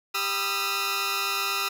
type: tone cluster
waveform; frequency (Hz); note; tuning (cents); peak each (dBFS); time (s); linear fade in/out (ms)
15% pulse; 394.1 / 980 / 1244 / 1352; G4 / B5 / D#6 / E6; +9 / -14 / -1 / +43; -30 / -30 / -23 / -22; 0.14-1.69; 10
effects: none